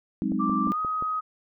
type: chord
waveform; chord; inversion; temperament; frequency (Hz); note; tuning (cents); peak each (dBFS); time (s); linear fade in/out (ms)
sine; Ab dominant seventh; third; equal; 185 / 207.7 / 261.6 / 311.1; Gb3 / Ab3 / C4 / Eb4; 0 / 0 / 0 / 0; -31 / -28 / -29 / -30; 0.22-0.72; 0
type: click train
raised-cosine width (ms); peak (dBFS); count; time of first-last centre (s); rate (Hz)
2; -24; 5; 0.32-1.024; 5.68
type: tone with pitch glide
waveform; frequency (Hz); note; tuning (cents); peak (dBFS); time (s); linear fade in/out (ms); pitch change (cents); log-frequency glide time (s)
sine; 1174.7 to 1259; D6 to D#6; 0 to +20; -25; 0.39-1.21; 20; +120; 0.67-0.79
effects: none